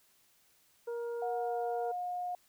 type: harmonic tone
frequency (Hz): 471.2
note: A#4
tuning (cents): +19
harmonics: 1 / 2 / 3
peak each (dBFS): -35 / -49 / -53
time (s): 0.87-1.92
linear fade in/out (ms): 10
type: tone with pitch glide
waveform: sine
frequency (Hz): 727 to 716.6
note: F#5 to F5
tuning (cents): -31 to +44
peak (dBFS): -34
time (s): 1.22-2.35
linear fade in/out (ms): 2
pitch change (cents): -25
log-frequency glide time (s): 1.34-1.61
effects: white hiss -68 dBFS RMS until 2.48 s